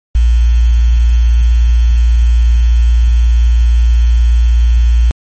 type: tone with quantisation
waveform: sine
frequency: 58.3 Hz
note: A#1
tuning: 1 cent sharp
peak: -5 dBFS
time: 0.15-5.11 s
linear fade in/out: 0 ms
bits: 5
effects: MP3 32 kbps